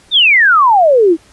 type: exponential sweep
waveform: sine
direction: down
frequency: 3729 to 308 Hz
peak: -5 dBFS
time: 0.11-1.17 s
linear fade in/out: 50 ms
effects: pink hiss -46 dBFS RMS until 1.32 s + resampled to 24000 Hz